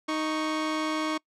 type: tone pair together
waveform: sawtooth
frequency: 311.1 / 1108.7 Hz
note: D#4 / C#6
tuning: 0 / 0 cents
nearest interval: octave + minor seventh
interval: 2200 cents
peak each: -24 / -28 dBFS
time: 0.08-1.18 s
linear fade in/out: 10 ms
effects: noise-tail reverb RT60 0.1 s tail -25 dB re dry + low-pass 6000 Hz 12 dB/octave